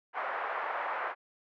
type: band-pass noise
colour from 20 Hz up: pink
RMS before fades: -35 dBFS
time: 0.13-1.15 s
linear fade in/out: 50 ms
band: 630 to 1800 Hz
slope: 24 dB/octave
effects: none